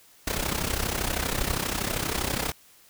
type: noise with amplitude modulation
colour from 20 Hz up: pink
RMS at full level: -25 dBFS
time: 0.27-2.52 s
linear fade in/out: 5 ms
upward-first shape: sine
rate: 32.5 Hz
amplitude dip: 75%
effects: white hiss -56 dBFS RMS until 2.89 s